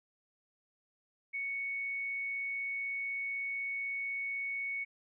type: tone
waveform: sine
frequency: 2221 Hz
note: C#7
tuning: 3 cents sharp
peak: -34 dBFS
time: 1.33-4.85 s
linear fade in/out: 20 ms
effects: none